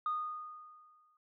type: tone with exponential decay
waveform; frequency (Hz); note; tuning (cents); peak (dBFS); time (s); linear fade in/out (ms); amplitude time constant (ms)
sine; 1232; D#6; -17; -29; 0.06-1.17; 2; 240
effects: tanh soft clip ceiling -27 dBFS